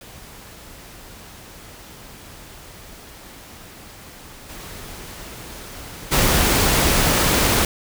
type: noise with level steps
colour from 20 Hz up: pink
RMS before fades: -41 / -36 / -17 dBFS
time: 0.01-7.65 s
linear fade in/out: 2 ms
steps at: 4.48 / 6.11 s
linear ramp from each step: 20 ms
effects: none